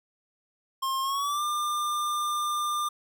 square tone with pitch glide, 1067 to 1197.7 Hz, C6 to D6, +34 to +34 cents, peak -27 dBFS, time 0.82-2.89 s, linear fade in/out 10 ms, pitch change +200 cents, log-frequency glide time 1.02-1.43 s, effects none

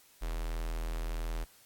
square tone with notch filter, 40.71 Hz, E1, 21 cents flat, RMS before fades -35 dBFS, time 0.21-1.45 s, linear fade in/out 20 ms, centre 150 Hz, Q 0.57, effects white hiss -61 dBFS RMS until 1.65 s + AAC 64 kbps

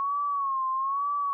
sine tone with vibrato, 1100 Hz, C#6, 14 cents flat, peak -25 dBFS, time 0-1.33 s, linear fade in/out 0 ms, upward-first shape sine, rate 1.1 Hz, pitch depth 82 cents each way, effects none

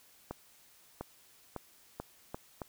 accelerating click train, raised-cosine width 1 ms, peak -24 dBFS, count 6, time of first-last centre 0.31-2.618 s, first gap 700 ms, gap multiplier 0.79, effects white hiss -62 dBFS RMS until 2.68 s

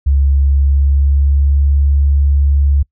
sine tone with pitch glide, 69.3 to 70.51 Hz, C#2 to C#2, 0 to +30 cents, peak -8 dBFS, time 0.06-2.83 s, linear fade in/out 10 ms, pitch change +30 cents, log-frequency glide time 0.45-1.72 s, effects noise-tail reverb RT60 0.1 s tail -25 dB re dry

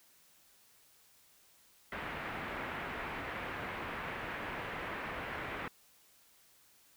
white low-pass noise, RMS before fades -41 dBFS, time 1.92-5.68 s, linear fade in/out 2 ms, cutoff 2200 Hz, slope 24 dB/octave, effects white hiss -65 dBFS RMS until 6.96 s

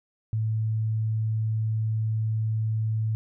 sine tone, 110 Hz, A2, in tune, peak -23 dBFS, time 0.33-3.15 s, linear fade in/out 0 ms, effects none

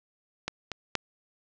clicks, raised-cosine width 0.2 ms, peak -13 / -16 / -8 dBFS, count 3, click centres 0.48 / 0.717 / 0.953 s, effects low-pass 7000 Hz 12 dB/octave

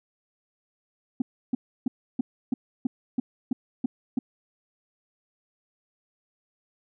sine tone bursts, 251.5 Hz, B3, 32 cents sharp, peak -19 dBFS, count 10, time 1.2-4.19 s, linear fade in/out 5 ms, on 20 ms, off 310 ms, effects tanh soft clip ceiling -18 dBFS

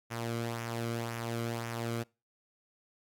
sawtooth tone with flanger, 116.54 Hz, A#2, in tune, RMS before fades -36 dBFS, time 0.1-2.04 s, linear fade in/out 20 ms, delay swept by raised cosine 0.23 to 1.15 ms, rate 1.9 Hz, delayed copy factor -0.55, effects noise-tail reverb RT60 0.3 s tail -26 dB re dry + AAC 64 kbps

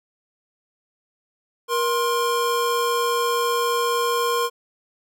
square tone pair together, 474.1 / 1054 Hz, A#4 / C6, +29 / +12 cents, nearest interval octave + major second, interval 1383 cents, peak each -23 dBFS, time 1.68-4.5 s, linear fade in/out 50 ms, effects none

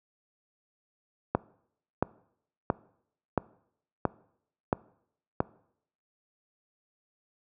click train, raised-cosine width 1 ms, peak -9 dBFS, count 7, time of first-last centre 1.35-5.404 s, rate 1.48 Hz, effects noise-tail reverb RT60 0.7 s tail -22 dB re dry + high-pass 80 Hz 12 dB/octave

